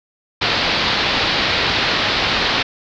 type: low-pass noise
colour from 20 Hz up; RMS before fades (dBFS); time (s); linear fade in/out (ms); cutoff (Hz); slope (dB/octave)
white; -18; 0.41-2.63; 10; 4600; 48
effects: none